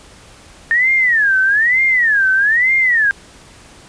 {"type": "tone with vibrato", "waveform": "sine", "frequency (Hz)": 1800, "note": "A6", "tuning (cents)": 39, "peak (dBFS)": -10, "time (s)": [0.71, 3.11], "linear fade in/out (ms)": 0, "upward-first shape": "sine", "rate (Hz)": 1.1, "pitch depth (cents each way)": 280, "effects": ["pink hiss -42 dBFS RMS until 3.88 s", "resampled to 22050 Hz"]}